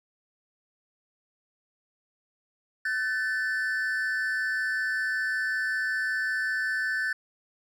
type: tone pair together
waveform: triangle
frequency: 1514.7 / 1760 Hz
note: F#6 / A6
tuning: +40 / 0 cents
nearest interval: minor third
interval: 260 cents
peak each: -27 dBFS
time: 2.85-7.13 s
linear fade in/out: 5 ms
effects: none